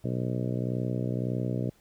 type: harmonic tone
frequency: 61.8 Hz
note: B1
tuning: 2 cents sharp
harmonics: 2 / 3 / 4 / 5 / 6 / 7 / 8 / 9 / 10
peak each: -30 / -34 / -36 / -38 / -40 / -41 / -42 / -43 / -44 dBFS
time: 0.04-1.7 s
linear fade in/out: 5 ms
effects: pink hiss -64 dBFS RMS until 1.8 s